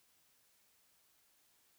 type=silence; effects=white hiss -72 dBFS RMS until 1.78 s